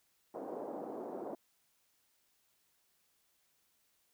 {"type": "band-pass noise", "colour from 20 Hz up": "pink", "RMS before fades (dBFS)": -43, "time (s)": [0.34, 1.35], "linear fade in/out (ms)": 5, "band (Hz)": [280, 790], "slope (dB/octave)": 24, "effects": ["white hiss -75 dBFS RMS until 4.13 s"]}